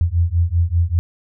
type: beating tone pair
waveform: sine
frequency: 83 / 88.1 Hz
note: E2 / F2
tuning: +12 / +16 cents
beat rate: 5.1 Hz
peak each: -17 dBFS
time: 0.01-0.99 s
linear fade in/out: 0 ms
effects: none